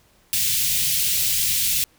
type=band-stop noise; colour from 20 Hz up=white; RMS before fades=-21 dBFS; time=0.33-1.84 s; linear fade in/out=0 ms; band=160 to 2400 Hz; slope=24 dB/octave; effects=pink hiss -58 dBFS RMS until 1.98 s